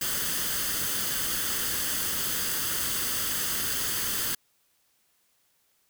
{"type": "noise with comb filter", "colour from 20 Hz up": "white", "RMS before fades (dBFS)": -29, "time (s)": [0.01, 4.35], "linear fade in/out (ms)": 5, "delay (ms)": 0.63, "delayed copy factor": 0.55, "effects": ["white hiss -69 dBFS RMS until 5.89 s"]}